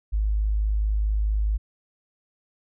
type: tone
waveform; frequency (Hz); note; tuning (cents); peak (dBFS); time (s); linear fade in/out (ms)
sine; 52.3; G#1; +13; -20; 0.12-1.58; 20
effects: none